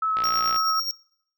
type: tone with vibrato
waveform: sine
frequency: 1295 Hz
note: E6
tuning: 31 cents flat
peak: -21 dBFS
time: 0.02-0.8 s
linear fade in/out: 5 ms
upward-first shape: triangle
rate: 6.7 Hz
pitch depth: 12 cents each way
type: click train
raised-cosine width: 0.3 ms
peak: -17 dBFS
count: 24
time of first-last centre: 0.17-0.561 s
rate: 58.8 Hz
type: tone with tremolo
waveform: square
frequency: 5570 Hz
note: F8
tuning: 5 cents flat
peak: -24 dBFS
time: 0.24-0.91 s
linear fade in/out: 0 ms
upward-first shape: sine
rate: 9.5 Hz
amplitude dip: 55%
effects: noise-tail reverb RT60 0.7 s tail -24 dB re dry